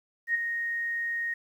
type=tone with ADSR envelope; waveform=sine; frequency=1864 Hz; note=A#6; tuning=1 cent flat; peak=-21 dBFS; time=0.27-1.34 s; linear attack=75 ms; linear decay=15 ms; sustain=-7 dB; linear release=6 ms; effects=10-bit